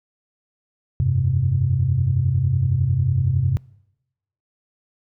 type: chord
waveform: sine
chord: F suspended second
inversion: none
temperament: equal with one note detuned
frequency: 87.31 / 98.28 / 130.81 Hz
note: F2 / G2 / C3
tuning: 0 / +5 / 0 cents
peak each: -23 / -21 / -18 dBFS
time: 1-3.57 s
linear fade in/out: 0 ms
effects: noise-tail reverb RT60 0.9 s tail -25 dB re dry + tanh soft clip ceiling -7 dBFS